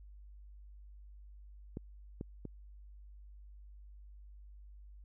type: clicks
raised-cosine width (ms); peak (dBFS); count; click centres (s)
3; -27 / -27 / -29; 3; 1.771 / 2.211 / 2.453
effects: added 50 Hz sine -51 dBFS peak until 5.04 s